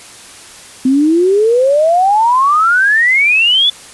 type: exponential sweep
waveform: sine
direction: up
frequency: 253.5 to 3508 Hz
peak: -7 dBFS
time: 0.85-3.7 s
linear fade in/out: 5 ms
effects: white hiss -35 dBFS RMS until 3.93 s + resampled to 24000 Hz